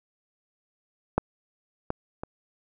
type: clicks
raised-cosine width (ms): 1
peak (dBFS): -7 / -13 / -19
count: 3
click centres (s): 1.18 / 1.904 / 2.235
effects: none